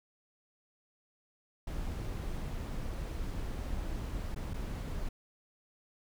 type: noise with dropouts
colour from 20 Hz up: brown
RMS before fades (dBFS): -37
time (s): 1.67-5.09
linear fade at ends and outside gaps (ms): 5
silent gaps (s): 4.347-4.36 / 4.536-4.54
effects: none